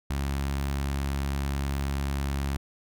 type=tone with notch filter; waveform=sawtooth; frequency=69.3 Hz; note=C#2; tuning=in tune; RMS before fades=-29 dBFS; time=0.1-2.57 s; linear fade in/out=5 ms; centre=480 Hz; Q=1.6; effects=none

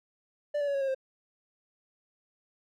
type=tone with pitch steps; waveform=triangle; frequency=587.3 / 575.2 / 563.4 / 551.8 / 540.4 / 529.3 Hz; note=D5 / D5 / C#5 / C#5 / C#5 / C5; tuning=0 / -36 / +28 / -8 / -44 / +20 cents; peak=-25 dBFS; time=0.54-0.948 s; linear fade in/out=10 ms; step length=68 ms; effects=none

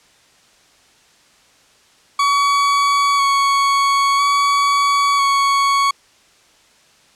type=tone with vibrato; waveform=40% pulse; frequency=1122 Hz; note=C#6; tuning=21 cents sharp; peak=-12 dBFS; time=2.19-5.91 s; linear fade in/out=5 ms; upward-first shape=square; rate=0.5 Hz; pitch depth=13 cents each way; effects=white hiss -52 dBFS RMS until 7.15 s + low-pass 7000 Hz 12 dB/octave

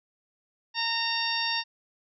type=harmonic tone; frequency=920 Hz; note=A#5; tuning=23 cents flat; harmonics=1 / 2 / 3 / 4 / 5 / 6; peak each=-33 / -33 / -33 / -33 / -33 / -33 dBFS; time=0.74-1.64 s; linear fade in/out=50 ms; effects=none

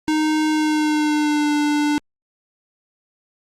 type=tone with pitch glide; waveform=square; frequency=309.3 to 295.7 Hz; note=D#4 to D4; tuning=-10 to +12 cents; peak=-17 dBFS; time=0.08-1.98 s; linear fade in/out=0 ms; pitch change=-78 cents; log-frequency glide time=0.5-1.54 s; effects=low-pass 8000 Hz 12 dB/octave + Opus 48 kbps

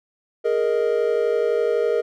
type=chord; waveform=triangle; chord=Ab suspended second; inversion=none; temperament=just; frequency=415.3 / 467.2 / 623 Hz; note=Ab4 / Bb4 / Eb5; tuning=0 / +4 / +2 cents; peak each=-21 / -18 / -24 dBFS; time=0.44-2.02 s; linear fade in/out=20 ms; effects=none

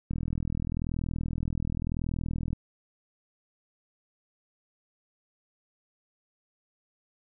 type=click train; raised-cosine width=5 ms; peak=-19 dBFS; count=100; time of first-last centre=0.11-2.531 s; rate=40.9 Hz; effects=none

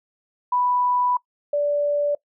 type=tone pair in turn; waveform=sine; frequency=987.8 / 581.9 Hz; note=B5 / D5; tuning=0 / -16 cents; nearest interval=major sixth; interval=916 cents; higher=first; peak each=-18 dBFS; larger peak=neither; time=0.52-1.17 / 1.53-2.15 s; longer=first; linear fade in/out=5 ms; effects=noise-tail reverb RT60 0.1 s tail -21 dB re dry

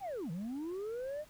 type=linear two-way sweep; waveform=sine; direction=down then up; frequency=830.6 to 153.5 to 622 Hz; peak=-34 dBFS; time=0-1.25 s; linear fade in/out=50 ms; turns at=0.31 s; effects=tanh soft clip ceiling -36 dBFS + pink hiss -61 dBFS RMS until 1.29 s

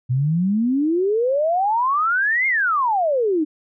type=exponential two-way sweep; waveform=sine; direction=up then down; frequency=121 to 2164 to 293 Hz; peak=-16 dBFS; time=0.09-3.45 s; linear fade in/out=20 ms; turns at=2.47 s; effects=none

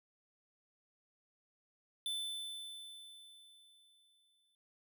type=tone with exponential decay; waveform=square; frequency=3520 Hz; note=A7; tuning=in tune; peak=-36 dBFS; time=2.06-4.55 s; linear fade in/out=1 ms; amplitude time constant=540 ms; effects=none

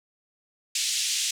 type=band-pass noise; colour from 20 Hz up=white; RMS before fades=-27 dBFS; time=0.75-1.31 s; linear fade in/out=5 ms; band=2600 to 7900 Hz; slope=24 dB/octave; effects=none

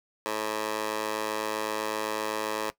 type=tone with high-pass filter; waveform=15% pulse; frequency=107.8 Hz; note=A2; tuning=35 cents flat; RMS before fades=-31 dBFS; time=0.26-2.7 s; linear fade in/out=0 ms; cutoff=600 Hz; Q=1.8; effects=noise-tail reverb RT60 0.1 s tail -18 dB re dry

